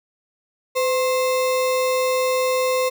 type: tone with sample-and-hold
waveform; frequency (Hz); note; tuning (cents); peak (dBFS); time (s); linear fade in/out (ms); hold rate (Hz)
sine; 510; C5; -44; -17; 0.75-2.9; 20; 1575
effects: none